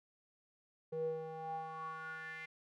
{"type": "tone with band-pass filter sweep", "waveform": "square", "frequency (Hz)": 159.7, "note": "D#3", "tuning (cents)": 45, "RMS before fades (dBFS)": -43, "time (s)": [0.92, 2.46], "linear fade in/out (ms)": 10, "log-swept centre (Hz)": [420, 2100], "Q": 6.9, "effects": []}